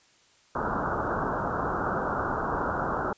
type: low-pass noise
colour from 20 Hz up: white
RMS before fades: -29 dBFS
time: 0.55-3.13 s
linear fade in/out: 5 ms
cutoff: 1500 Hz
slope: 96 dB/octave
effects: white hiss -61 dBFS RMS until 3.17 s + resampled to 16000 Hz